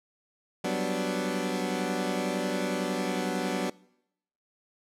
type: chord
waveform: 20% pulse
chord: G major seventh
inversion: third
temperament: equal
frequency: 185 / 196 / 246.9 / 293.7 Hz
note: F#3 / G3 / B3 / D4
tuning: 0 / 0 / 0 / 0 cents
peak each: -27 / -31 / -28 / -29 dBFS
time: 0.64-3.7 s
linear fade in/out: 5 ms
effects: noise-tail reverb RT60 0.8 s tail -23 dB re dry + low-pass 11000 Hz 12 dB/octave